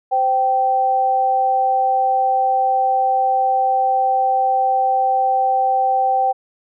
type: tone pair together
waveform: sine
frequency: 518.6 / 777 Hz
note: C5 / G5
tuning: -15 / -16 cents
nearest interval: perfect fifth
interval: 699 cents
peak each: -23 / -14 dBFS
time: 0.11-6.33 s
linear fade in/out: 20 ms
effects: none